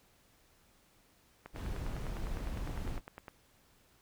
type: click train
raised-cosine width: 0.5 ms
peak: -30 dBFS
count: 19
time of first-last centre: 1.46-3.282 s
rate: 9.88 Hz
type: noise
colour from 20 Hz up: brown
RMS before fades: -38 dBFS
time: 1.53-3.01 s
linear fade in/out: 50 ms
effects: pink hiss -67 dBFS RMS until 4.01 s